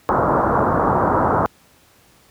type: low-pass noise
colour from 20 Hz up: white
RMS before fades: -17 dBFS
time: 0.09-1.46 s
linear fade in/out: 0 ms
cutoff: 1300 Hz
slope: 48 dB/octave
effects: pink hiss -53 dBFS RMS until 2.3 s + high-pass 60 Hz 12 dB/octave